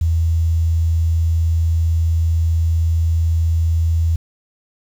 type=tone; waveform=sine; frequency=82.2 Hz; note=E2; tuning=4 cents flat; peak=-13 dBFS; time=0.01-4.16 s; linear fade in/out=5 ms; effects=7-bit